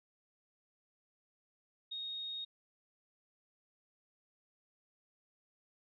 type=tone; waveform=sine; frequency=3729 Hz; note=A#7; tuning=in tune; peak=-39 dBFS; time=1.91-2.45 s; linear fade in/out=10 ms; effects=none

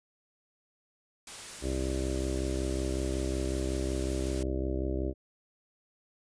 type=noise; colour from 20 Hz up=white; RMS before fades=-43 dBFS; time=1.27-4.43 s; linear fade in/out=2 ms
type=harmonic tone; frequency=65.41 Hz; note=C2; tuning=in tune; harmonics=1 / 2 / 3 / 4 / 5 / 6 / 7 / 8 / 9 / 10; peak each=-32 / -40 / -46 / -39 / -36 / -37 / -49 / -47 / -41 / -51 dBFS; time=1.61-5.14 s; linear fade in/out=50 ms
effects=resampled to 22050 Hz

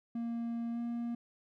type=tone with pitch glide; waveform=triangle; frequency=233.1 to 235.9 Hz; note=A#3 to A#3; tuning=0 to +21 cents; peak=-32 dBFS; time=0.15-1.15 s; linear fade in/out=5 ms; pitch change=+21 cents; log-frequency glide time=0.72-0.79 s; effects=none

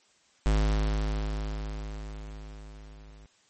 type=tone with level ramp; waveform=square; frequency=52.2 Hz; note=G#1; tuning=10 cents sharp; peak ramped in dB=-21 to -49 dBFS; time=0.46-3.26 s; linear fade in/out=0 ms; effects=white hiss -64 dBFS RMS until 3.49 s + MP3 32 kbps

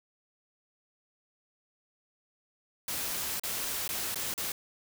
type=noise with dropouts; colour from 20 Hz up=white; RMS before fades=-34 dBFS; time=2.88-4.52 s; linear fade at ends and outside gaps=2 ms; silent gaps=3.397-3.435 / 3.878-3.89 / 4.145-4.157 / 4.34-4.378 s; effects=none

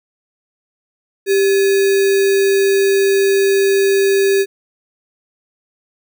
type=tone with sample-and-hold; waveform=sine; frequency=392.7 Hz; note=G4; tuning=3 cents sharp; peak=-10 dBFS; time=1.26-4.46 s; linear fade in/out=50 ms; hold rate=2100 Hz; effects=none

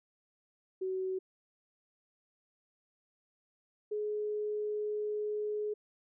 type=tone pair in turn; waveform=sine; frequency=376.1 / 421.2 Hz; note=F#4 / G#4; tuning=+28 / +24 cents; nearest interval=major second; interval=196 cents; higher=second; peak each=-32 / -32 dBFS; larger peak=neither; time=0.81-1.19 / 3.91-5.74 s; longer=second; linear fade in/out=10 ms; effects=none

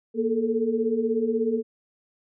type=tone cluster; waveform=sine; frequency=234.6 / 432.3 / 448.7 Hz; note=A#3 / A4 / A4; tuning=+11 / -31 / +34 cents; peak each=-26 dBFS; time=0.14-1.63 s; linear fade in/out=50 ms; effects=none

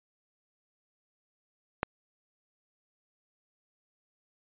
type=click; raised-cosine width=0.5 ms; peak=-11 dBFS; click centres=1.831 s; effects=resampled to 8000 Hz

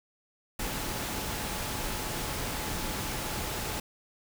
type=tone in noise; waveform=sine; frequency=857 Hz; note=A5; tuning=46 cents flat; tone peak=-45 dBFS; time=0.59-3.8 s; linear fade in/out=5 ms; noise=pink; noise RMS=-34 dBFS; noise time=0.59-3.8 s; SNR=-14 dB; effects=none

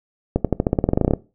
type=accelerating click train; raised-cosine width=2 ms; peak=-3 dBFS; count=16; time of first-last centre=0.36-1.136 s; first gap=87 ms; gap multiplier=0.92; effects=noise-tail reverb RT60 0.3 s tail -20 dB re dry

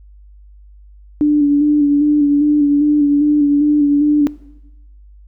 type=tone with vibrato; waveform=sine; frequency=292.3 Hz; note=D4; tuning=8 cents flat; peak=-9 dBFS; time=1.21-4.27 s; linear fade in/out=0 ms; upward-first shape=square; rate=2.5 Hz; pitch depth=27 cents each way; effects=noise-tail reverb RT60 1.0 s tail -20 dB re dry + added 50 Hz sine -39 dBFS peak until 5.27 s

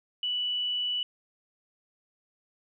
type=tone; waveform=sine; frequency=2960 Hz; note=F#7; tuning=in tune; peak=-27 dBFS; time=0.23-1.03 s; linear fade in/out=2 ms; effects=none

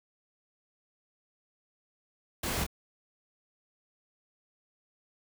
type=noise with echo; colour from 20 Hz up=pink; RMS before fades=-33 dBFS; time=2.43-2.64 s; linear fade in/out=5 ms; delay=26 ms; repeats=1; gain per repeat=-5 dB; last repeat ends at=2.666 s; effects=none

